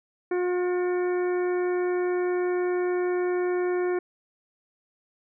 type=harmonic tone with a mistuned harmonic; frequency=359 Hz; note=F4; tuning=48 cents sharp; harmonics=1 / 2 / 3 / 4 / 5 / 6; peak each=-23 / -36 / -40 / -40 / -41 / -44 dBFS; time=0.31-3.99 s; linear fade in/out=5 ms; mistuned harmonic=6; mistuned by=+73 cents; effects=none